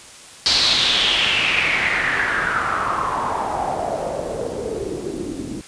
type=noise with low-pass filter sweep; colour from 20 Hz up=white; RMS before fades=-21 dBFS; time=0.46-5.61 s; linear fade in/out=0 ms; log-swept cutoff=4600 to 270 Hz; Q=4.8; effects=white hiss -41 dBFS RMS until 5.67 s + resampled to 22050 Hz